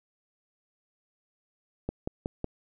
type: click train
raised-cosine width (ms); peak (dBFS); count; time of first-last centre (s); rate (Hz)
2; -17; 4; 1.89-2.444; 5.42
effects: none